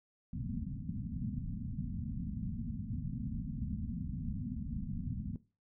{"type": "low-pass noise", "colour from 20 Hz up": "white", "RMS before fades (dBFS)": -39, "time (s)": [0.33, 5.36], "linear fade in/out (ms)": 2, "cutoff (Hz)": 250, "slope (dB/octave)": 96, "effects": ["noise-tail reverb RT60 0.3 s tail -17 dB re dry"]}